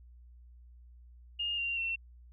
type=tone with pitch steps; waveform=sine; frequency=2833 / 2770 / 2708 Hz; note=F7 / F7 / E7; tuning=+24 / -15 / +46 cents; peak=-31 dBFS; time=1.39-1.96 s; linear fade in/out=10 ms; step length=190 ms; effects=added 60 Hz sine -52 dBFS peak until 2.32 s